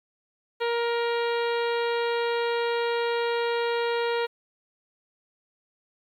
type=harmonic tone with a mistuned harmonic; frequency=470 Hz; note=A#4; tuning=14 cents sharp; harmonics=1 / 2 / 3 / 4 / 5 / 6 / 7 / 8 / 9; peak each=-25 / -31 / -35 / -37 / -39 / -41 / -42 / -43 / -44 dBFS; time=0.6-4.27 s; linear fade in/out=20 ms; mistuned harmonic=8; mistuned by=+24 cents; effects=10-bit